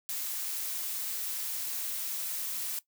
blue noise, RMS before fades -35 dBFS, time 0.09-2.79 s, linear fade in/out 0 ms, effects noise-tail reverb RT60 0.1 s tail -17 dB re dry

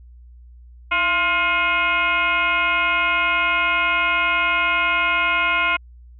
sine tone with frequency modulation, 1780 Hz, A6, 20 cents sharp, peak -16 dBFS, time 0.91-5.77 s, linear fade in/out 10 ms, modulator 366 Hz, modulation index 2.5, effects added 60 Hz sine -41 dBFS peak until 6.19 s

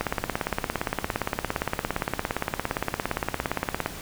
click train, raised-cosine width 0.5 ms, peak -9 dBFS, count 68, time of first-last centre 0.01-3.861 s, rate 17.4 Hz, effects pink hiss -39 dBFS RMS until 4.01 s

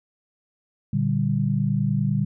sine chord, G minor, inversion first, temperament just, 117.6 / 147 / 196 Hz, Bb2 / D3 / G3, +16 / +2 / 0 cents, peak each -25 / -23 / -24 dBFS, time 0.93-2.25 s, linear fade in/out 5 ms, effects none

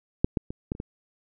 clicks, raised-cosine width 3 ms, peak -6 / -11 / -21 / -15 / -28 / -19 dBFS, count 6, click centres 0.245 / 0.372 / 0.505 / 0.719 / 0.751 / 0.801 s, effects none

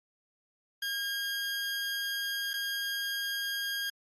20% pulse tone with dropouts, 1621 Hz, G#6, 42 cents flat, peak -27 dBFS, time 0.82-3.9 s, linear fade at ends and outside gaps 5 ms, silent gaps 2.534-2.538 s, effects AAC 64 kbps

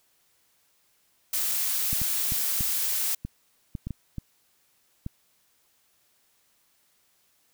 blue noise, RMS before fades -27 dBFS, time 1.33-3.15 s, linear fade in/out 5 ms
clicks, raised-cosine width 5 ms, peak -20 dBFS, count 10, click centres 1.93 / 2.017 / 2.321 / 2.608 / 3.25 / 3.752 / 3.87 / 3.907 / 4.183 / 5.064 s
effects white hiss -67 dBFS RMS until 7.53 s

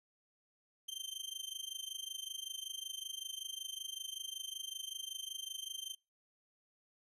sawtooth tone with amplitude modulation, 3136 Hz, G7, in tune, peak -35 dBFS, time 0.88-5.95 s, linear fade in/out 10 ms, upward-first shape sine, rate 25.3 Hz, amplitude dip 90%, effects noise-tail reverb RT60 0.3 s tail -25 dB re dry + resampled to 32000 Hz

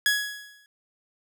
sawtooth tone with exponential decay, 1675 Hz, G#6, 14 cents sharp, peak -14 dBFS, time 0.06-0.66 s, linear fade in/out 1 ms, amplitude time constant 130 ms, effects none

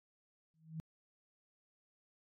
sine tone with exponential growth, 160 Hz, D#3, 49 cents sharp, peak -37 dBFS, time 0.54-0.8 s, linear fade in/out 0 ms, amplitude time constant 56 ms, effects AAC 64 kbps

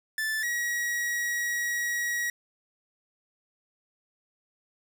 45% pulse tone pair in turn, 1755 / 1908.4 Hz, A6 / A#6, -5 / +40 cents, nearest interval minor second, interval 145 cents, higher second, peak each -27 dBFS, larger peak neither, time 0.18-0.43 / 0.43-2.3 s, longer second, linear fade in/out 2 ms, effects none

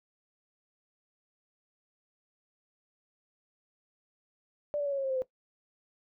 sine tone with pitch steps, 587.3 / 576.2 / 565.3 / 554.7 / 544.2 / 533.9 / 523.8 / 513.9 Hz, D5 / D5 / C#5 / C#5 / C#5 / C5 / C5 / C5, 0 / -33 / +34 / +1 / -32 / +35 / +2 / -31 cents, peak -28 dBFS, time 4.74-5.22 s, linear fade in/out 0 ms, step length 60 ms, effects noise-tail reverb RT60 0.1 s tail -17 dB re dry

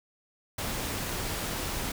pink noise, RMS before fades -33 dBFS, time 0.58-1.92 s, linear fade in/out 5 ms, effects none

